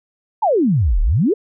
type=exponential two-way sweep; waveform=sine; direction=down then up; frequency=945 to 33.83 to 473 Hz; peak=-12 dBFS; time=0.42-1.34 s; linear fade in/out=10 ms; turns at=1.01 s; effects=none